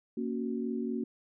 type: chord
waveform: sine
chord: F# major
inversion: first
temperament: equal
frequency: 233.1 / 277.2 / 370 Hz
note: A#3 / C#4 / F#4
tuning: 0 / 0 / 0 cents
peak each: -33 / -37 / -37 dBFS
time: 0.17-1.04 s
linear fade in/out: 5 ms
effects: none